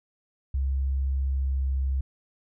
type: tone with pitch glide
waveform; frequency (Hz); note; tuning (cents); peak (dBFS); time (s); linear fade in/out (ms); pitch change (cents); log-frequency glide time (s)
sine; 67.3 to 66.8; C2 to C2; +49 to +36; -23; 0.54-2.01; 5; -13; 1.23-1.66
effects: none